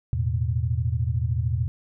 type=chord; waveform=sine; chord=E suspended fourth; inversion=none; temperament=equal; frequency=82.41 / 110 / 123.47 Hz; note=E2 / A2 / B2; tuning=0 / 0 / 0 cents; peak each=-26 dBFS; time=0.13-1.68 s; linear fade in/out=0 ms; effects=none